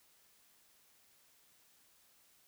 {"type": "silence", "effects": ["white hiss -68 dBFS RMS until 2.47 s"]}